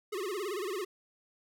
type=tone with vibrato; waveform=square; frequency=390.2 Hz; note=G4; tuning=8 cents flat; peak=-34 dBFS; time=0.12-0.85 s; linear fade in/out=10 ms; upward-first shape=sine; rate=18 Hz; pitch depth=170 cents each way; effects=none